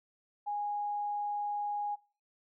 sine tone, 825 Hz, G#5, 12 cents flat, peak -32 dBFS, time 0.46-1.96 s, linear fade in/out 20 ms, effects noise-tail reverb RT60 0.4 s tail -23 dB re dry

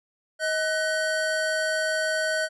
square tone pair together, 630.7 / 1500 Hz, D#5 / F#6, +23 / +23 cents, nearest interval octave + minor third, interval 1500 cents, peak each -27 dBFS, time 0.39-2.49 s, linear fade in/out 50 ms, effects resampled to 24000 Hz

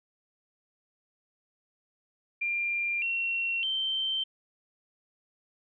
sine tone with pitch steps, 2389 / 2728 / 3116 Hz, D7 / F7 / G7, +29 / -41 / -11 cents, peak -27 dBFS, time 2.41-4.24 s, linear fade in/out 10 ms, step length 610 ms, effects none

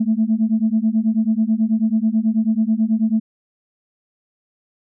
sine beating tone pair, 216.2 / 225.4 Hz, A3 / A3, -30 / +42 cents, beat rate 9.2 Hz, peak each -17 dBFS, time 0-3.2 s, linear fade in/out 10 ms, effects tanh soft clip ceiling -8 dBFS

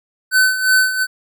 square tone with tremolo, 1517 Hz, F#6, 43 cents sharp, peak -10 dBFS, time 0.31-1.07 s, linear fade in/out 50 ms, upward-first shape sine, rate 2.8 Hz, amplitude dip 70%, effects none

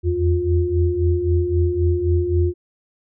sine tone cluster, 82.6 / 86.4 / 353.9 Hz, E2 / F2 / F4, +4 / -18 / +23 cents, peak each -20 dBFS, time 0.03-2.54 s, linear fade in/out 50 ms, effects none

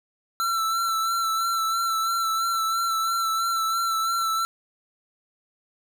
square tone with vibrato, 1340 Hz, E6, 28 cents sharp, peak -23 dBFS, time 0.4-4.45 s, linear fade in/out 0 ms, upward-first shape sine, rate 3 Hz, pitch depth 29 cents each way, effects none

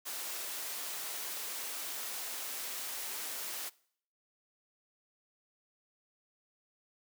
white high-pass noise, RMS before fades -40 dBFS, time 0.05-3.7 s, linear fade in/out 20 ms, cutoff 350 Hz, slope 12 dB/octave, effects noise-tail reverb RT60 0.6 s tail -22 dB re dry

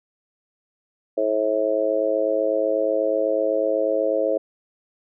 harmonic tone, 108.1 Hz, A2, 30 cents flat, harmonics 3 / 4 / 5 / 6, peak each -28 / -26 / -21 / -25 dBFS, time 1.17-4.38 s, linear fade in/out 10 ms, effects none

